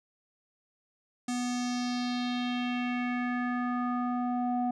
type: tone with low-pass filter sweep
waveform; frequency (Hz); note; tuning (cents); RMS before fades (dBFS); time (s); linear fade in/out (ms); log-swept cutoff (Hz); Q
square; 245.9; B3; -7; -31; 1.28-4.71; 5; 7800 to 710; 2.9
effects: none